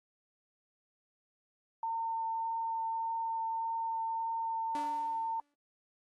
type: tone with vibrato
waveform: sine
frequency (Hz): 906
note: A#5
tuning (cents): -50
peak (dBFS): -32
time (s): 1.83-5.4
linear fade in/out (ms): 2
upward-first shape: triangle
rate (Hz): 1.7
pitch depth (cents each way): 9
type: tone with exponential decay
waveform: sawtooth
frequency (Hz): 289.6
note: D4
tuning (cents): -24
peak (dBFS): -35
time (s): 4.75-5.54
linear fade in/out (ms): 0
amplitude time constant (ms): 170
effects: AAC 32 kbps